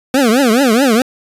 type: tone with vibrato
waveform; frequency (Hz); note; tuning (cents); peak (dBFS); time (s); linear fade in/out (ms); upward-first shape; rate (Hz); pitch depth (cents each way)
25% pulse; 247.1; B3; +1; -5; 0.14-1.02; 2; triangle; 4.7; 290
effects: resampled to 32000 Hz